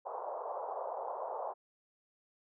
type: band-pass noise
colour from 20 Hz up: white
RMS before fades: -40 dBFS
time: 0.05-1.54 s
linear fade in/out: 20 ms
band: 470 to 1000 Hz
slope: 48 dB/octave
effects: none